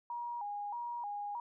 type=tone with vibrato; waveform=sine; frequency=884 Hz; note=A5; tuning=8 cents sharp; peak=-37 dBFS; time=0.1-1.4 s; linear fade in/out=2 ms; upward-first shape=square; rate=1.6 Hz; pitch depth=130 cents each way; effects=none